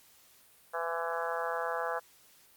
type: harmonic tone with a mistuned harmonic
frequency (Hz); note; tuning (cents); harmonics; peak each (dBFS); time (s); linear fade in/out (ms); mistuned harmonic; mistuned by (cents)
167.1; E3; +24; 3 / 4 / 5 / 6 / 7 / 8 / 9 / 10; -37 / -38 / -39 / -40 / -40 / -41 / -42 / -42; 0.73-2; 20; 6; +24
effects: white hiss -61 dBFS RMS until 2.56 s + Opus 48 kbps